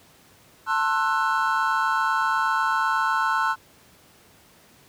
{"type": "chord", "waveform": "triangle", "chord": "F# half-diminished seventh", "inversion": "first", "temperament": "just", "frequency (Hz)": [888, 1065.6, 1332, 1480], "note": ["A5", "C6", "E6", "F#6"], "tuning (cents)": [16, 31, 18, 0], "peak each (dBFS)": -24, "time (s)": [0.66, 3.56], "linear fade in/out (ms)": 50, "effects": ["pink hiss -54 dBFS RMS until 4.88 s", "high-pass 80 Hz 12 dB/octave"]}